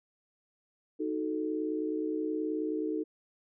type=chord; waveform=sine; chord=D# diminished; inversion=none; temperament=equal; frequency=311.1 / 370 / 440 Hz; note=D#4 / F#4 / A4; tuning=0 / 0 / 0 cents; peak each=-32 / -38 / -35 dBFS; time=0.99-3.04 s; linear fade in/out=20 ms; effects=none